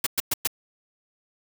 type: noise bursts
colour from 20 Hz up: white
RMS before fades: -23 dBFS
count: 4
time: 0.04-0.474 s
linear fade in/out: 5 ms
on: 26 ms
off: 110 ms
effects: none